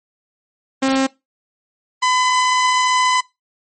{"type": "tone pair in turn", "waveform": "sawtooth", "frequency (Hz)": [267.1, 1008.4], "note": ["C4", "B5"], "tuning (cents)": [36, 36], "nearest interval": "octave + major seventh", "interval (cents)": 2300, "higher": "second", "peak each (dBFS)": -10, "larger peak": "neither", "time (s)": [[0.82, 1.07], [2.02, 3.21]], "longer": "second", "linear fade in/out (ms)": 10, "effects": ["noise-tail reverb RT60 0.2 s tail -20 dB re dry", "MP3 32 kbps"]}